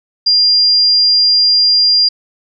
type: tone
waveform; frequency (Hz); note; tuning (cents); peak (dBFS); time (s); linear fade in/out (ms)
sine; 4800; D8; +37; -7; 0.26-2.09; 10
effects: none